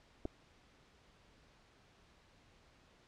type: clicks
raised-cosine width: 2 ms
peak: -27 dBFS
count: 2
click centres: 0.253 / 0.256 s
effects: pink hiss -66 dBFS RMS until 3.07 s + low-pass 5000 Hz 12 dB/octave